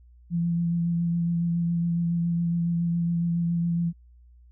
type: tone with vibrato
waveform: sine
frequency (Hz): 170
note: F3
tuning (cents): -46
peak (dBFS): -22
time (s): 0.3-3.93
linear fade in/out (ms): 50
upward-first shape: sine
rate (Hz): 7.2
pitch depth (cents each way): 16
effects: added 60 Hz sine -50 dBFS peak until 4.51 s